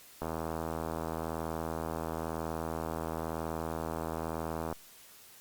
click train, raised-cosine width 1 ms, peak -21 dBFS, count 366, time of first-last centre 0.22-4.726 s, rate 81 Hz, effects white hiss -55 dBFS RMS until 5.4 s + Opus 48 kbps

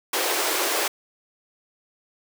pink high-pass noise, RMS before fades -24 dBFS, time 0.13-0.88 s, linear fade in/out 5 ms, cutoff 330 Hz, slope 48 dB/octave, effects none

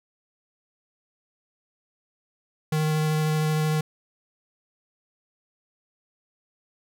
square tone with vibrato, 154.8 Hz, D#3, 9 cents flat, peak -22 dBFS, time 2.72-3.81 s, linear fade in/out 5 ms, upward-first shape sine, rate 13 Hz, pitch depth 10 cents each way, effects none

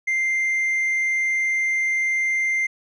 triangle tone with hard clipping, 2093 Hz, C7, in tune, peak -18 dBFS, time 0.07-2.67 s, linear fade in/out 10 ms, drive 1 dB, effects none

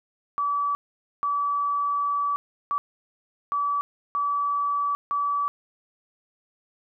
sine tone bursts at uneven times, 1149 Hz, D6, 38 cents flat, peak -22 dBFS, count 6, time 0.38-0.75 / 1.23-2.36 / 2.71-2.78 / 3.52-3.81 / 4.15-4.95 / 5.11-5.48 s, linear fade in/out 0 ms, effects none

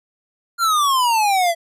square exponential sweep, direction down, 1409 to 659.3 Hz, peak -15 dBFS, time 0.58-1.55 s, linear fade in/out 50 ms, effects resampled to 32000 Hz

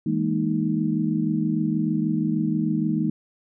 sine tone cluster, 162.1 / 205.9 / 232.3 / 311.4 Hz, E3 / G#3 / A#3 / D#4, -29 / -15 / -6 / +2 cents, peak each -26 dBFS, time 0.06-3.1 s, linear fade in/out 5 ms, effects none

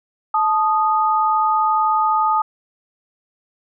sine tone pair together, 871 / 1239.3 Hz, A5 / D#6, -18 / -7 cents, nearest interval tritone, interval 611 cents, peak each -17 dBFS, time 0.34-2.42 s, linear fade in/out 5 ms, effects none

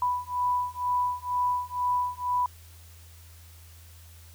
sine beating tone pair, 987.8 / 989.9 Hz, B5 / B5, 0 / +4 cents, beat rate 2.1 Hz, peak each -28 dBFS, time 0.02-2.46 s, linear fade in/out 2 ms, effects added 83 Hz sine -48 dBFS peak until 4.34 s + white hiss -55 dBFS RMS until 4.34 s

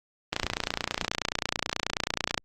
click train, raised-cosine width 0.2 ms, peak -8 dBFS, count 61, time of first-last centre 0.33-2.378 s, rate 29.3 Hz, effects Opus 24 kbps

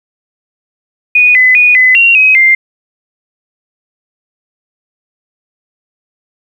sine tone with pitch steps, 2472 / 2016 / 2466 / 2019 / 2752 / 2534 / 2097 Hz, D#7 / B6 / D#7 / B6 / F7 / D#7 / C7, -12 / +35 / -16 / +38 / -26 / +31 / +3 cents, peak -3 dBFS, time 1.15-2.55 s, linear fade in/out 5 ms, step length 200 ms, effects 7-bit

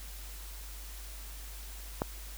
click, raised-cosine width 1 ms, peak -15 dBFS, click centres 2.019 s, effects added 50 Hz sine -43 dBFS peak until 2.37 s + white hiss -49 dBFS RMS until 2.37 s

